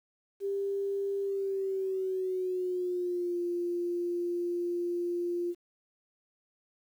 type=tone with pitch glide; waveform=sine; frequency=396.4 to 349.1 Hz; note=G4 to F4; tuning=+19 to -1 cents; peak=-29 dBFS; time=0.4-5.55 s; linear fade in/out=50 ms; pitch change=-220 cents; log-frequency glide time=1.21-3.39 s; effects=10-bit